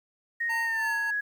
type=tone with pitch glide; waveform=sine; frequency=1864.7 to 1670.9 Hz; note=A#6 to G#6; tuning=0 to +10 cents; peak=-26 dBFS; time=0.4-1.21 s; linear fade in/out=10 ms; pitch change=-190 cents; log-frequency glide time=0.64-0.95 s
type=tone with tremolo; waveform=square; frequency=909 Hz; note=A#5; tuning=44 cents flat; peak=-32 dBFS; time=0.49-1.11 s; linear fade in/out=10 ms; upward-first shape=sine; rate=3.2 Hz; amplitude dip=55%
effects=10-bit